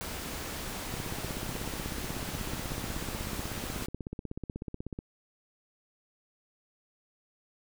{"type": "noise", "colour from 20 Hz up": "pink", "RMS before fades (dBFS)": -38, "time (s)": [0.01, 3.86], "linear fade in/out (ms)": 0}
{"type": "click train", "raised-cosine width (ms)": 3, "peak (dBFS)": -24, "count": 67, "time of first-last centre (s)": [0.94, 4.989], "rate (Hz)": 16.3}
{"effects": []}